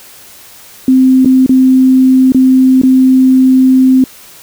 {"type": "tone with dropouts", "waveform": "sine", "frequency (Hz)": 260, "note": "C4", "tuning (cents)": -11, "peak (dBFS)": -3, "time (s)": [0.88, 4.04], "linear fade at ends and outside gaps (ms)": 2, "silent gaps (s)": [[1.248, 1.257], [1.463, 1.493], [2.321, 2.346], [2.816, 2.834]], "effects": ["white hiss -36 dBFS RMS until 4.42 s"]}